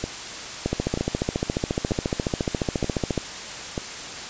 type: two click trains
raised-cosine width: 2 ms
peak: -9 / -12 dBFS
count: 37 / 5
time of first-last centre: 0.66-3.177 / 0.04-3.778 s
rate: 14.3 / 1.07 Hz
effects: white hiss -34 dBFS RMS until 4.29 s + resampled to 16000 Hz